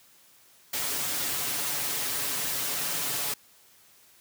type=noise with comb filter; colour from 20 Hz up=white; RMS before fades=-30 dBFS; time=0.73-3.34 s; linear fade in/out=5 ms; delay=7 ms; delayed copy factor=+0.65; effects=white hiss -58 dBFS RMS until 4.2 s + high-pass 60 Hz 12 dB/octave